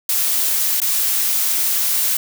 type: noise with dropouts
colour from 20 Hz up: blue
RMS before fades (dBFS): -18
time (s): 0.09-2.17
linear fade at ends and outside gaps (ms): 2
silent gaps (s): 0.802-0.817
effects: none